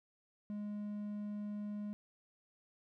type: tone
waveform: triangle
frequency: 207.6 Hz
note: G#3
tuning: in tune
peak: -37 dBFS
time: 0.5-1.93 s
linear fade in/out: 0 ms
effects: none